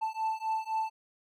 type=beating tone pair; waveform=triangle; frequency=880 / 883.9 Hz; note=A5 / A5; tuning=0 / +8 cents; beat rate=3.9 Hz; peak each=-31 / -31 dBFS; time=0.01-0.9 s; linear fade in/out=20 ms; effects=none